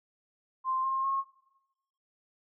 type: tone with pitch steps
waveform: sine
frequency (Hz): 1046.5 / 1064.8 / 1083.4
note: C6 / C6 / C#6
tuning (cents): 0 / +30 / -40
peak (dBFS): -27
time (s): 0.64-1.24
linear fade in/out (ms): 50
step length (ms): 200
effects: noise-tail reverb RT60 0.9 s tail -17 dB re dry